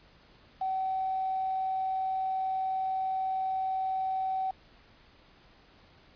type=tone with quantisation; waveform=sine; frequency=760 Hz; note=F#5; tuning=46 cents sharp; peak=-28 dBFS; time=0.61-4.51 s; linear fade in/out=5 ms; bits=8; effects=pink hiss -59 dBFS RMS until 6.15 s + resampled to 11025 Hz